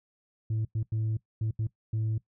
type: tone bursts at uneven times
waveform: sine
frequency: 110 Hz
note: A2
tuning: in tune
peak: -24 dBFS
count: 6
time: 0.5-0.65 / 0.75-0.83 / 0.92-1.17 / 1.41-1.51 / 1.59-1.67 / 1.93-2.18 s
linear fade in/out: 5 ms
effects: noise-tail reverb RT60 0.1 s tail -20 dB re dry + tanh soft clip ceiling -25 dBFS